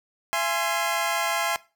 20% pulse chord, E augmented, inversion none, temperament equal with one note detuned, 675.8 / 830.6 / 1046.5 Hz, E5 / G#5 / B#5, +43 / 0 / 0 cents, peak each -23 dBFS, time 0.33-1.56 s, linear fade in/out 0 ms, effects noise-tail reverb RT60 0.3 s tail -19 dB re dry

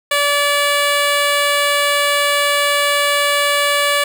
10% pulse tone, 576 Hz, D5, 34 cents flat, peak -5 dBFS, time 0.11-4.04 s, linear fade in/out 5 ms, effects none

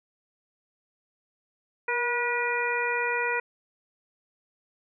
harmonic tone with a mistuned harmonic, 483.9 Hz, B4, 35 cents flat, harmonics 1 / 2 / 3 / 4 / 5, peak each -31 / -31 / -31 / -31 / -31 dBFS, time 1.88-3.4 s, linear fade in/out 5 ms, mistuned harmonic 1, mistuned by -28 cents, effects none

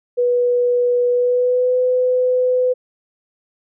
sine tone with pitch glide, 488.8 to 503.7 Hz, B4 to B4, -18 to +34 cents, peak -13 dBFS, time 0.17-2.74 s, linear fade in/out 20 ms, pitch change +52 cents, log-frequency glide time 1.1-1.78 s, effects none

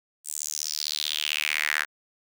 sawtooth tone with high-pass filter sweep, 75.6 Hz, D#2, 49 cents flat, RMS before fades -29 dBFS, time 0.24-1.86 s, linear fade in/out 50 ms, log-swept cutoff 8500 to 1600 Hz, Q 4.1, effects none

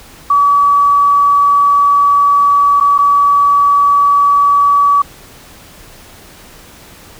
sine tone with dropouts, 1142 Hz, D6, 49 cents flat, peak -6 dBFS, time 0.3-5.02 s, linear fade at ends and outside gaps 5 ms, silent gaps 2.801-2.808 / 2.98-2.987 s, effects pink hiss -38 dBFS RMS until 7.19 s

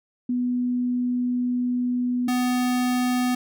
sine / square tone pair in turn, 246.9 / 249.2 Hz, B3 / B3, 0 / +16 cents, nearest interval unison, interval 16 cents, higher second, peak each -21 / -21 dBFS, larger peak neither, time 0.29-2.28 / 2.28-3.35 s, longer first, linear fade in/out 5 ms, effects none

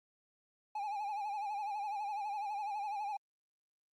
triangle tone with vibrato, 825 Hz, G#5, 12 cents flat, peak -34 dBFS, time 0.75-3.17 s, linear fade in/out 5 ms, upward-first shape sine, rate 12 Hz, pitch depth 78 cents each way, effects Opus 48 kbps

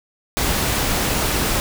pink noise, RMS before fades -20 dBFS, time 0.37-1.6 s, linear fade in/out 0 ms, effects none

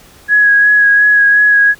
sine tone with vibrato, 1666 Hz, G#6, 5 cents sharp, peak -5 dBFS, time 0.28-1.75 s, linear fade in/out 50 ms, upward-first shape sine, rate 2.8 Hz, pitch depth 18 cents each way, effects pink hiss -42 dBFS RMS until 1.79 s

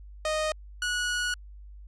sawtooth tone pair in turn, 620 / 1462.3 Hz, D#5 / F#6, -6 / -21 cents, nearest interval octave + minor third, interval 1485 cents, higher second, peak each -22 / -23 dBFS, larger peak first, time 0.25-0.52 / 0.82-1.34 s, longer second, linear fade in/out 2 ms, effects added 50 Hz sine -43 dBFS peak until 1.87 s + resampled to 22050 Hz

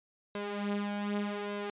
sawtooth tone with flanger, 204.6 Hz, G#3, 26 cents flat, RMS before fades -35 dBFS, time 0.35-1.7 s, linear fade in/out 2 ms, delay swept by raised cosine 1.9 to 6.2 ms, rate 0.84 Hz, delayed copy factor +0.65, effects resampled to 8000 Hz

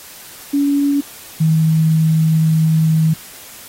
sine tone pair in turn, 283.5 / 159.11 Hz, C#4 / D#3, +39 / +39 cents, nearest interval minor seventh, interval 1000 cents, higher first, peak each -12 / -10 dBFS, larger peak second, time 0.53-1.01 / 1.4-3.14 s, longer second, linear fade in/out 10 ms, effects white hiss -37 dBFS RMS until 3.68 s + AAC 48 kbps

